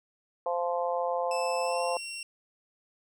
harmonic tone, 173.7 Hz, F3, 9 cents flat, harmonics 3 / 4 / 5 / 6, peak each -30 / -32 / -34 / -36 dBFS, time 0.46-1.97 s, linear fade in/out 2 ms
20% pulse tone with pitch glide, 2637 to 2736 Hz, E7 to F7, 0 to -36 cents, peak -31 dBFS, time 1.31-2.23 s, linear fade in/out 2 ms, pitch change +64 cents, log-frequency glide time 1.63-1.83 s
effects none

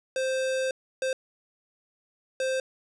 square tone bursts at uneven times, 523.3 Hz, C5, in tune, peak -26 dBFS, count 3, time 0.16-0.71 / 1.02-1.13 / 2.4-2.6 s, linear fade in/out 2 ms, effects resampled to 22050 Hz + 9-bit

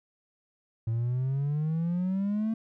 triangle exponential sweep, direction up, 111.6 to 225.7 Hz, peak -23 dBFS, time 0.87-2.54 s, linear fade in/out 5 ms, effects tanh soft clip ceiling -20 dBFS

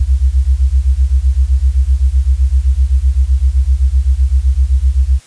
sine beating tone pair, 61.74 / 69.54 Hz, B1 / C#2, 0 / +6 cents, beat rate 7.8 Hz, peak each -11 dBFS, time 0-5.2 s, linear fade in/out 10 ms, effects white hiss -43 dBFS RMS until 5.26 s + resampled to 22050 Hz

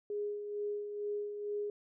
sine tone with tremolo, 413.5 Hz, G#4, 8 cents flat, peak -33 dBFS, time 0.1-1.7 s, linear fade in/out 2 ms, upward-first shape sine, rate 2.2 Hz, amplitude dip 50%, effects none

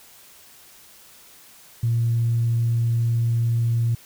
sine tone, 116.54 Hz, A#2, in tune, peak -17 dBFS, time 1.83-3.95 s, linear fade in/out 5 ms, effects tanh soft clip ceiling -13 dBFS + white hiss -49 dBFS RMS until 4.05 s

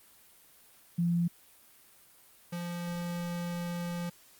sine / square tone pair in turn, 171.7 / 173.49 Hz, F3 / F3, -29 / -11 cents, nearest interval unison, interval 18 cents, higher second, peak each -25 / -34 dBFS, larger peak first, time 0.98-1.28 / 2.52-4.1 s, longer second, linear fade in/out 10 ms, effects white hiss -59 dBFS RMS until 4.39 s + Opus 32 kbps

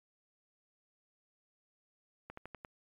slowing click train, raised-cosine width 0.5 ms, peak -30 dBFS, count 5, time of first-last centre 2.3-2.649 s, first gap 74 ms, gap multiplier 1.11, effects MP3 96 kbps

